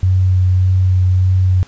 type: tone with vibrato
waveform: sine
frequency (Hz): 92.5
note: F#2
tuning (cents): 0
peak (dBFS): -9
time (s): 0.03-1.63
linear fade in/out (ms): 0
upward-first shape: sine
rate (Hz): 1.7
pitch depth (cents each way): 12
effects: pink hiss -44 dBFS RMS until 1.67 s + resampled to 16000 Hz